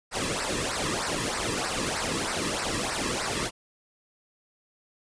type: noise with flanger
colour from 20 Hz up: pink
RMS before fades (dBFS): -29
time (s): 0.11-3.51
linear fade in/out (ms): 50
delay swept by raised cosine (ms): 0.29 to 1.39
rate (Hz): 3.2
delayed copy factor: -0.75
effects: resampled to 22050 Hz